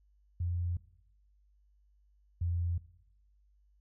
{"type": "tone pair in turn", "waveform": "sine", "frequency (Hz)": [87.2, 86.15], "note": ["F2", "F2"], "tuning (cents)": [-2, -23], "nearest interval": "unison", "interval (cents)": 21, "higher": "first", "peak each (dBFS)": [-30, -29], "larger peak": "second", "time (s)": [[0.4, 0.77], [2.41, 2.78]], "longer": "neither", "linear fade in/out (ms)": 5, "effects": ["noise-tail reverb RT60 0.8 s tail -18 dB re dry", "added 50 Hz sine -64 dBFS peak until 3.8 s"]}